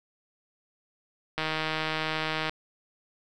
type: click train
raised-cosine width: 0.3 ms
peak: -13 dBFS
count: 176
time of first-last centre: 1.38-2.495 s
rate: 157 Hz
effects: none